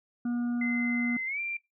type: harmonic tone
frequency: 240.5 Hz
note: B3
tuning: 46 cents flat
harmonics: 1 / 3 / 5 / 6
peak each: -27 / -48 / -53 / -47 dBFS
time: 0.25-1.17 s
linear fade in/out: 5 ms
type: tone with pitch glide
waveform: sine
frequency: 2061 to 2367 Hz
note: C7 to D7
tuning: -27 to +13 cents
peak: -30 dBFS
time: 0.61-1.57 s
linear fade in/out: 5 ms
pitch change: +240 cents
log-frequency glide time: 1.26-1.4 s
effects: noise-tail reverb RT60 0.2 s tail -23 dB re dry